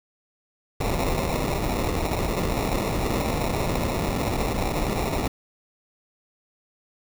pink noise with sample-and-hold, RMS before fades -25 dBFS, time 0.8-5.28 s, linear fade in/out 5 ms, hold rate 1575 Hz, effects none

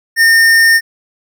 sine tone with tanh clipping, 1821 Hz, A#6, 41 cents flat, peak -7 dBFS, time 0.16-0.81 s, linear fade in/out 50 ms, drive 18 dB, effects none

